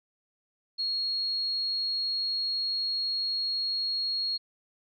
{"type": "tone", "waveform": "sine", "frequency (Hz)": 4298, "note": "C8", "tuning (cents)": 46, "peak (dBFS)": -27, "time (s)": [0.78, 4.38], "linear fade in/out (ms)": 20, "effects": []}